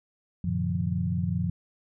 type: tone cluster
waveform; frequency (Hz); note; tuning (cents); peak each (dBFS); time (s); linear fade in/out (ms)
sine; 92.1 / 114.7 / 130.9 / 149.7 / 174.6; F#2 / A#2 / C3 / D3 / F3; -7 / -28 / +1 / +33 / 0; -30 / -34 / -36 / -34 / -28; 0.44-1.5; 5
effects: none